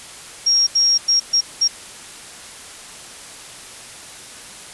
sine tone bursts at uneven times, 5588 Hz, F8, in tune, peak -12 dBFS, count 5, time 0.46-0.67 / 0.75-0.98 / 1.08-1.2 / 1.33-1.41 / 1.61-1.68 s, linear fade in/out 10 ms, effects white hiss -37 dBFS RMS until 4.73 s + resampled to 24000 Hz

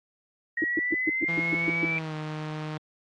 sine exponential sweep, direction up, 1885 to 2349 Hz, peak -25 dBFS, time 0.57-1.99 s, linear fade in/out 5 ms
sine tone bursts, 320.6 Hz, E4, 48 cents flat, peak -23 dBFS, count 9, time 0.62-1.849 s, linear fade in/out 2 ms, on 21 ms, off 130 ms
sawtooth tone with pitch glide, 168.1 to 154.15 Hz, E3 to D#3, +34 to -16 cents, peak -28 dBFS, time 1.28-2.78 s, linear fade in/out 10 ms, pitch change -150 cents, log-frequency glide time 1.82-2.15 s
effects low-pass 4000 Hz 12 dB/octave + AAC 32 kbps

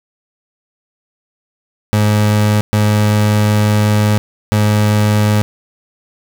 30% pulse tone bursts at uneven times, 105.4 Hz, G#2, 26 cents sharp, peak -7 dBFS, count 3, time 1.93-2.61 / 2.73-4.18 / 4.52-5.42 s, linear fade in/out 0 ms, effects none

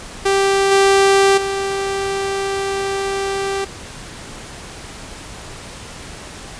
sawtooth tone with level steps, 392 Hz, G4, in tune, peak -9 / -6 / -15 dBFS, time 0.25-3.65 s, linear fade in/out 10 ms, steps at 0.71 / 1.37 s, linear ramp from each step 10 ms, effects pink hiss -34 dBFS RMS until 6.59 s + resampled to 22050 Hz

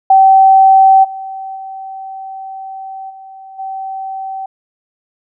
sine tone with level steps, 770 Hz, G5, 31 cents flat, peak -3 / -22 / -24 / -31 / -20 dBFS, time 0.1-4.46 s, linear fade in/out 5 ms, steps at 1.03 / 1.55 / 3.09 / 3.58 s, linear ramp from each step 20 ms, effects none

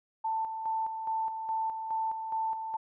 sine tone with tremolo, 888 Hz, A5, 16 cents sharp, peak -28 dBFS, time 0.24-2.77 s, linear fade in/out 10 ms, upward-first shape square, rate 2.4 Hz, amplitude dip 50%, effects none

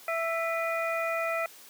harmonic tone with a mistuned harmonic, 662 Hz, E5, 7 cents sharp, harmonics 1 / 2 / 3 / 4, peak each -30 / -33 / -35 / -36 dBFS, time 0.08-1.46 s, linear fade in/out 2 ms, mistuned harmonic 4, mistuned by -140 cents, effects white hiss -51 dBFS RMS until 1.69 s + high-pass 200 Hz 12 dB/octave

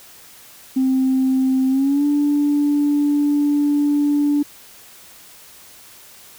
sine tone with pitch glide, 262.1 to 290.8 Hz, C4 to D4, +3 to -17 cents, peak -13 dBFS, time 0.76-4.43 s, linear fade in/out 10 ms, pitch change +180 cents, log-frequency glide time 1.69-2.05 s, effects tanh soft clip ceiling -10 dBFS + white hiss -44 dBFS RMS until 6.38 s

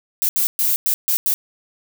violet noise bursts at uneven times, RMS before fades -18 dBFS, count 6, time 0.22-0.29 / 0.36-0.47 / 0.59-0.76 / 0.86-0.94 / 1.08-1.17 / 1.26-1.34 s, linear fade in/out 0 ms, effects none

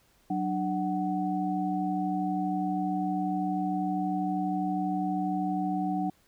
sine tone cluster, 186.1 / 298.6 / 746 Hz, F#3 / D4 / F#5, +10 / +29 / +14 cents, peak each -31 dBFS, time 0.3-6.1 s, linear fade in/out 5 ms, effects pink hiss -65 dBFS RMS until 6.27 s

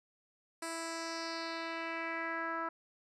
10% pulse tone with low-pass filter sweep, 329.6 Hz, E4, in tune, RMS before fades -39 dBFS, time 0.62-2.69 s, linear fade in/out 5 ms, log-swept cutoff 9500 to 1300 Hz, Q 2.7, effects none

